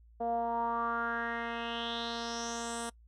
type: tone with low-pass filter sweep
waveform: 10% pulse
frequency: 233.1 Hz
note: A#3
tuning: in tune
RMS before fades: -35 dBFS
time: 0.2-2.9 s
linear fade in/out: 10 ms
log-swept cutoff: 620 to 9400 Hz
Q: 4.9
effects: noise-tail reverb RT60 0.1 s tail -24 dB re dry + added 57 Hz sine -56 dBFS peak until 3.07 s